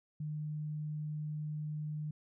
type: tone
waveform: sine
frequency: 151.7 Hz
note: D#3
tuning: 44 cents flat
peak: -36 dBFS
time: 0.2-2.11 s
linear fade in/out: 5 ms
effects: none